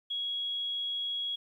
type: tone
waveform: sine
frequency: 3322 Hz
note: G#7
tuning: in tune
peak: -31 dBFS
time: 0.1-1.36 s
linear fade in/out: 10 ms
effects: 11-bit

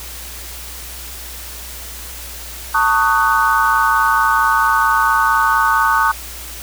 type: chord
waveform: sine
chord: D# half-diminished seventh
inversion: second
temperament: just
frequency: 896 / 1120.1 / 1244.5 / 1493.4 Hz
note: A5 / C#6 / D#6 / F#6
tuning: +31 / +18 / 0 / +16 cents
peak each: -17 dBFS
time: 2.74-6.12 s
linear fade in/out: 10 ms
effects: added 60 Hz sine -34 dBFS peak until 6.62 s + white hiss -32 dBFS RMS until 6.62 s

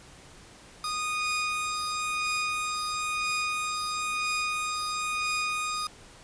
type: tone pair together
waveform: sawtooth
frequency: 1235 / 2469 Hz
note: D#6 / D#7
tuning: -13 / -14 cents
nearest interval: octave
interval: 1199 cents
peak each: -26 / -29 dBFS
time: 0.84-5.87 s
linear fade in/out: 2 ms
effects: pink hiss -51 dBFS RMS until 6.23 s + resampled to 22050 Hz

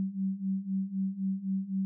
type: beating tone pair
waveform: sine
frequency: 190 / 193.9 Hz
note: F#3 / G3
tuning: +46 / -19 cents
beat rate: 3.9 Hz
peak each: -34 / -31 dBFS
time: 0-1.85 s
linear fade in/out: 0 ms
effects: none

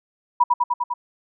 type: tone with echo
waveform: sine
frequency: 973 Hz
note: B5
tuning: 26 cents flat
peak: -11 dBFS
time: 0.4-0.44 s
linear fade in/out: 10 ms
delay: 100 ms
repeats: 5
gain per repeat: -2 dB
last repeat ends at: 0.94 s
effects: none

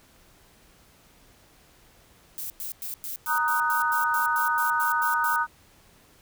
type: noise bursts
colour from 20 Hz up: violet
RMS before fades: -34 dBFS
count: 14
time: 2.38-5.36 s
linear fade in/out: 0 ms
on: 120 ms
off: 100 ms
type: chord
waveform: sine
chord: D# minor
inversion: second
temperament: just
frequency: 933.4 / 1244.5 / 1493.4 Hz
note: A#5 / D#6 / F#6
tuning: +2 / 0 / +16 cents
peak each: -26 dBFS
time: 3.26-5.47 s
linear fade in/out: 50 ms
effects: pink hiss -57 dBFS RMS until 6.21 s

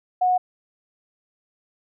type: tone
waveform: sine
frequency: 731 Hz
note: F#5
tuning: 21 cents flat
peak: -16 dBFS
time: 0.21-0.38 s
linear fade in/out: 10 ms
effects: none

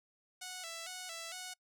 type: tone with vibrato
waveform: 5% pulse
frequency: 698.5 Hz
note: F5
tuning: in tune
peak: -31 dBFS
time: 0.41-1.54 s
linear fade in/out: 10 ms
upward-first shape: square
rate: 2.2 Hz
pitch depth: 89 cents each way
effects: noise-tail reverb RT60 0.1 s tail -24 dB re dry

